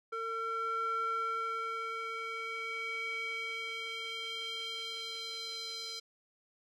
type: tone with band-pass filter sweep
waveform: square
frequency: 452.7 Hz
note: A4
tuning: 49 cents sharp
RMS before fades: -38 dBFS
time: 0.12-6 s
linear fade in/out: 10 ms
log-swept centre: 1100 to 4500 Hz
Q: 3.9
effects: none